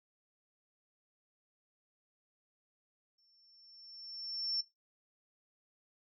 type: tone with exponential growth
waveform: sine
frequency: 5410 Hz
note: E8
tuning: 44 cents sharp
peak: -31 dBFS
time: 3.18-4.61 s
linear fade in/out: 5 ms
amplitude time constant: 310 ms
effects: noise-tail reverb RT60 0.2 s tail -17 dB re dry